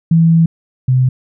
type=tone pair in turn; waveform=sine; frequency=164.8 / 128.55 Hz; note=E3 / C3; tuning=0 / -30 cents; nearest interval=major third; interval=430 cents; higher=first; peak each=-6 / -8 dBFS; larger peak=first; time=0.11-0.46 / 0.88-1.09 s; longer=first; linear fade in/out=5 ms; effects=none